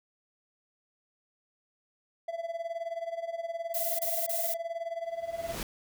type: tone with tremolo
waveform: triangle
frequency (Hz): 670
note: E5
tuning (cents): +28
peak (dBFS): -28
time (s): 2.28-5.55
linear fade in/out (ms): 5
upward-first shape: sine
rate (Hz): 19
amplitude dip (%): 80
type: noise bursts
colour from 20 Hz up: violet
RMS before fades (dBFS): -32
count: 3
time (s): 3.74-4.542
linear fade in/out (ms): 5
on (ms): 250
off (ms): 26
type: noise with exponential growth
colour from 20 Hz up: pink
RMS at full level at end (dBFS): -34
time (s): 5.03-5.63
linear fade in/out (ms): 2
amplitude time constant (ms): 130
effects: none